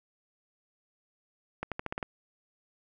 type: accelerating click train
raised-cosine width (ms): 0.5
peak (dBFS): -18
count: 7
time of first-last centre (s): 1.63-2.028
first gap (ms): 87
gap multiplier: 0.89
effects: none